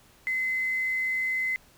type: tone with quantisation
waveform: sine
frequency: 2046 Hz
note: C7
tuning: 39 cents flat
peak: -25 dBFS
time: 0.27-1.56 s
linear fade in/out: 0 ms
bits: 8
effects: pink hiss -58 dBFS RMS until 1.77 s